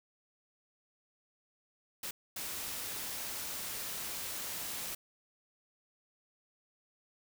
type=noise bursts at uneven times; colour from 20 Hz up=white; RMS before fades=-40 dBFS; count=2; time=2.03-2.11 / 2.36-4.95 s; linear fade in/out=5 ms; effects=none